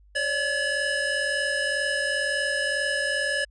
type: tone cluster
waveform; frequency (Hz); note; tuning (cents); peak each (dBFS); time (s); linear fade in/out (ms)
square; 548 / 590 / 1707 / 2954; C#5 / D5 / G#6 / F#7; -20 / +8 / +47 / -3; -33 / -33 / -26 / -35; 0.15-3.45; 10
effects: added 50 Hz sine -52 dBFS peak until 3.5 s + resampled to 22050 Hz